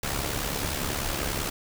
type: noise with amplitude modulation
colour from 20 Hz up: pink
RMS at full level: -27 dBFS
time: 0.03-1.5 s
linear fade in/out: 5 ms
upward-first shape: sine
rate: 70.1 Hz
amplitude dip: 60%
effects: none